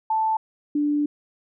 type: tone pair in turn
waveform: sine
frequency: 880 / 293.7 Hz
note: A5 / D4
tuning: 0 / 0 cents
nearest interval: octave + perfect fifth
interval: 1900 cents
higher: first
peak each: -19 dBFS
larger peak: neither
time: 0.1-0.37 / 0.75-1.06 s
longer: second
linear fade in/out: 5 ms
effects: none